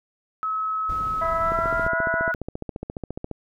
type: tone with pitch glide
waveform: sine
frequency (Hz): 1288 to 1462.5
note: E6 to F#6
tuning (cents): -41 to -21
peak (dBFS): -23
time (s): 0.43-2.34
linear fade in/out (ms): 0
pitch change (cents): +220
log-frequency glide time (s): 1.32-2.03
type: noise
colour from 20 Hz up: brown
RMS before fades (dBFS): -35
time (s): 0.89-1.88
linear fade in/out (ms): 5
type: harmonic tone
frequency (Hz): 330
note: E4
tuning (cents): +2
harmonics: 2 / 3 / 4 / 5 / 6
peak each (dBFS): -26 / -31 / -33 / -41 / -38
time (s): 1.21-2.32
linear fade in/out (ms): 10
type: click train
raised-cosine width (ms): 2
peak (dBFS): -17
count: 27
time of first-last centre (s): 1.52-3.313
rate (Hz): 14.5
effects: none